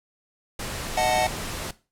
pink noise, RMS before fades -32 dBFS, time 0.59-1.71 s, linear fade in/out 5 ms
square chord, D# diminished, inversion none, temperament equal, 622.3 / 740 / 880 Hz, D#5 / F#5 / A5, 0 / 0 / 0 cents, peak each -26 / -23 / -28 dBFS, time 0.97-1.27 s, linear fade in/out 5 ms
effects noise-tail reverb RT60 0.3 s tail -17 dB re dry + low-pass 12000 Hz 12 dB/octave

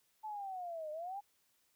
sine linear two-way sweep, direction down then up, 876 to 600 to 827 Hz, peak -40 dBFS, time 0.23-1.21 s, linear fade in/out 20 ms, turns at 0.91 s, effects white hiss -75 dBFS RMS until 1.75 s

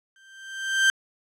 35% pulse tone with exponential growth, 1568 Hz, G6, in tune, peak -13 dBFS, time 0.16-0.9 s, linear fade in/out 1 ms, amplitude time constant 160 ms, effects low-pass 8000 Hz 12 dB/octave

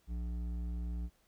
sine tone with hard clipping, 59 Hz, A#1, 22 cents sharp, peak -37 dBFS, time 0.07-1.1 s, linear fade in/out 50 ms, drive 9 dB, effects pink hiss -72 dBFS RMS until 1.27 s

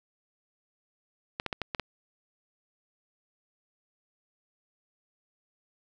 clicks, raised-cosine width 0.3 ms, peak -15 dBFS, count 6, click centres 1.399 / 1.463 / 1.528 / 1.617 / 1.748 / 1.797 s, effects none

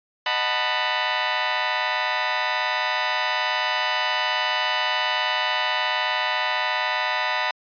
15% pulse chord, B dominant seventh, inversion first, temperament just, 617.4 / 740.8 / 889 / 987.8 Hz, D#5 / F#5 / A5 / B5, -14 / +2 / +18 / 0 cents, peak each -23 / -22 / -21 / -18 dBFS, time 0.26-7.51 s, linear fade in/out 2 ms, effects resampled to 11025 Hz

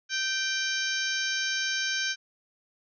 harmonic tone with a mistuned harmonic, 778 Hz, G5, 13 cents flat, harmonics 2 / 3 / 4 / 5 / 6 / 7 / 8, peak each -30 / -36 / -35 / -37 / -38 / -35 / -36 dBFS, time 0.09-2.16 s, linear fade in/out 50 ms, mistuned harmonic 3, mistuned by +30 cents, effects none

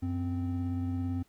triangle tone pair together, 92.5 / 259.7 Hz, F#2 / C4, 0 / -13 cents, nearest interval octave + tritone, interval 1787 cents, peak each -30 / -31 dBFS, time 0.02-1.23 s, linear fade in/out 10 ms, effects pink hiss -68 dBFS RMS until 1.28 s

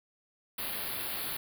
white band-stop noise, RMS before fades -36 dBFS, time 0.58-1.37 s, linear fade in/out 5 ms, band 4700 to 10000 Hz, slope 96 dB/octave, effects none

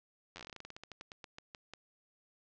slowing click train, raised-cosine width 0.2 ms, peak -29 dBFS, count 23, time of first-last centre 0.36-1.736 s, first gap 10 ms, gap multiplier 1.15, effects low-pass 6000 Hz 12 dB/octave

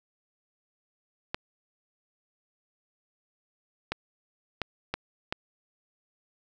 clicks, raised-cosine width 0.3 ms, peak -13 dBFS, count 5, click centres 1.345 / 3.92 / 4.617 / 4.94 / 5.325 s, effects none

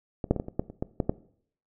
clicks, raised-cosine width 2 ms, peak -18 / -7 / -17 / -16 / -23 / -12 / -27 / -15 / -11 / -10 dBFS, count 10, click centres 0.242 / 0.31 / 0.363 / 0.399 / 0.484 / 0.595 / 0.7 / 0.825 / 1.002 / 1.095 s, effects noise-tail reverb RT60 0.6 s tail -19 dB re dry

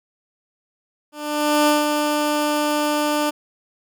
15% pulse tone with ADSR envelope, 297.7 Hz, D4, 24 cents sharp, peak -7 dBFS, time 1.12-3.31 s, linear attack 550 ms, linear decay 170 ms, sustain -5 dB, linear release 19 ms, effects none

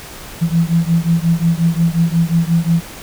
sine beating tone pair, 164.81 / 170.41 Hz, E3 / F3, 0 / -42 cents, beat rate 5.6 Hz, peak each -14 / -15 dBFS, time 0.41-2.81 s, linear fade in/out 20 ms, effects pink hiss -33 dBFS RMS until 3.02 s

